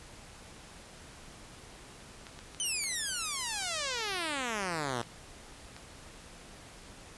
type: clicks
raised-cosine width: 0.2 ms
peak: -28 dBFS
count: 10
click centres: 2.268 / 2.39 / 2.547 / 2.839 / 3.624 / 4.008 / 4.632 / 4.895 / 5.03 / 5.765 s
type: exponential sweep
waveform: 5% pulse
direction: down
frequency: 3100 to 113.6 Hz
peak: -21 dBFS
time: 2.6-5.02 s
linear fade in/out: 0 ms
effects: pink hiss -51 dBFS RMS until 7.17 s + resampled to 24000 Hz